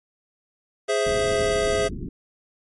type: chord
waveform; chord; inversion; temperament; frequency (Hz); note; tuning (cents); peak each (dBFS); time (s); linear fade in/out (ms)
square; Ab augmented; none; equal; 415.3 / 523.3 / 659.3; Ab4 / C5 / E5; 0 / 0 / 0; -24 / -27 / -25; 0.88-1.89; 20
type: low-pass noise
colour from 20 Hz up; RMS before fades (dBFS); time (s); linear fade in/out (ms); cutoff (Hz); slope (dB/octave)
pink; -32; 1.06-2.09; 2; 410; 96
effects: MP3 48 kbps